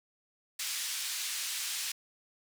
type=band-pass noise; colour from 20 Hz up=white; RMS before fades=-36 dBFS; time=0.59-1.92 s; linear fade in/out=5 ms; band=2100 to 8400 Hz; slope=12 dB/octave; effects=none